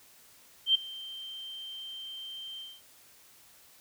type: tone with ADSR envelope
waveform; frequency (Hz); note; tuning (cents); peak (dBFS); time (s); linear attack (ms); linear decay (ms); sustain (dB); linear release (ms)
sine; 3136; G7; 0; -18; 0.66-2.82; 87; 11; -21; 230
effects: white hiss -58 dBFS RMS until 3.8 s